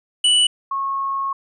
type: tone pair in turn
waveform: square / sine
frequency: 2960 / 1092.9 Hz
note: F#7 / C#6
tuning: 0 / -25 cents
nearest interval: octave + perfect fourth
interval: 1725 cents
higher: first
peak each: -13 / -20 dBFS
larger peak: first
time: 0.24-0.47 / 0.71-1.33 s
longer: second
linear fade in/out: 5 ms
effects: resampled to 24000 Hz